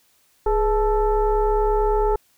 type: tone with frequency modulation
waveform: sine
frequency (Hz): 418.6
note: G#4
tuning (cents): +14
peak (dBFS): -16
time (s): 0.46-2.16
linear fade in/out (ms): 5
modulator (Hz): 453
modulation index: 1.1
effects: white hiss -61 dBFS RMS until 2.37 s